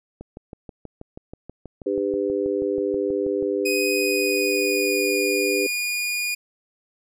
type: click train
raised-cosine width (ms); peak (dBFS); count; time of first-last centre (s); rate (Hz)
2; -23; 21; 0.21-3.425; 6.22
type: harmonic tone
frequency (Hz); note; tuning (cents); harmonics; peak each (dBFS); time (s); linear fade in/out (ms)
100; G2; +35; 3 / 4 / 5; -27 / -23 / -26; 1.86-5.67; 5
type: tone with pitch glide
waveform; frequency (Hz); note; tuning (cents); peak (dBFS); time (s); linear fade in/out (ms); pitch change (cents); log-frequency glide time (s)
sawtooth; 2500 to 2440; D#7 to D#7; +8 to -34; -20; 3.65-6.35; 10; -42; 3.93-5.18
effects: none